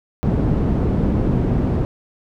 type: low-pass noise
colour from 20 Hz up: white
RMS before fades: -18 dBFS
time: 0.23-1.85 s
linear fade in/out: 0 ms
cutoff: 220 Hz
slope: 12 dB/octave
effects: none